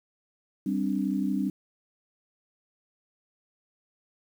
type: chord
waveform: sine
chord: G suspended fourth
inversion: none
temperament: equal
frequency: 196 / 261.6 / 293.7 Hz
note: G3 / C4 / D4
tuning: 0 / 0 / 0 cents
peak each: -28 / -30 / -30 dBFS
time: 0.66-1.5 s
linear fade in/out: 5 ms
effects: 9-bit